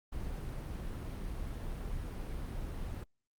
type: noise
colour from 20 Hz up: brown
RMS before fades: -39 dBFS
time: 0.12-3.04 s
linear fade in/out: 10 ms
effects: Opus 32 kbps